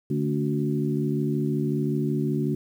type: harmonic tone with a mistuned harmonic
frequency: 73.42 Hz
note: D2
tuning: in tune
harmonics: 2 / 3 / 4 / 5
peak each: -26 / -28 / -29 / -30 dBFS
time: 0.1-2.55 s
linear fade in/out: 5 ms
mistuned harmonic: 4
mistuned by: -48 cents
effects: 9-bit